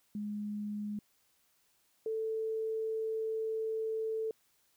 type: tone pair in turn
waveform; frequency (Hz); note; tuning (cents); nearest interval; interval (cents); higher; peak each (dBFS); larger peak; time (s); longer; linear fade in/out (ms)
sine; 208.2 / 442.3; G#3 / A4; +5 / +9; octave + minor second; 1304; second; -35 / -32; second; 0.15-0.99 / 2.06-4.31; second; 2
effects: white hiss -72 dBFS RMS until 4.76 s